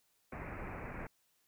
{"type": "low-pass noise", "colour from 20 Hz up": "pink", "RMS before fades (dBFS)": -44, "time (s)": [0.32, 1.07], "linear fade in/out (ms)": 5, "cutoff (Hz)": 2500, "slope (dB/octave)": 96, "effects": ["white hiss -75 dBFS RMS until 1.47 s"]}